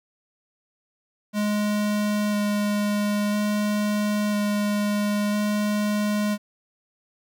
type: tone with vibrato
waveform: square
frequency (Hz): 207.7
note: G#3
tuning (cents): 0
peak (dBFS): -22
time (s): 1.33-6.38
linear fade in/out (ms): 50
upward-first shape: square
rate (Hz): 0.5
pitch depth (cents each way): 8
effects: 10-bit